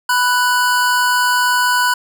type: tone pair together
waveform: square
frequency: 989.8 / 1483 Hz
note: B5 / F#6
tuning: +4 / +4 cents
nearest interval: perfect fifth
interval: 700 cents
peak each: -16 dBFS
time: 0.09-1.94 s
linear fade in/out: 5 ms
effects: none